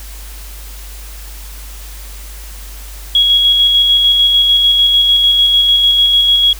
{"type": "tone with tremolo", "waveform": "sine", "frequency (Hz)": 3322, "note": "G#7", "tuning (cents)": 0, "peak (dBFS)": -6, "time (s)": [3.15, 6.53], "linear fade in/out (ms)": 2, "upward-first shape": "square", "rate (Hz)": 6.7, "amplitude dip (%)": 25, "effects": ["added 50 Hz sine -28 dBFS peak until 6.59 s", "white hiss -35 dBFS RMS until 6.59 s"]}